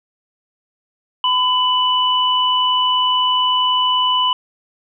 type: tone pair together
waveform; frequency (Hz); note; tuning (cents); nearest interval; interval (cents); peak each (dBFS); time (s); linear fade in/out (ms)
sine; 1009 / 2976; B5 / F#7; +37 / +9; octave + perfect fifth; 1872; -16; 1.24-4.33; 2
effects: none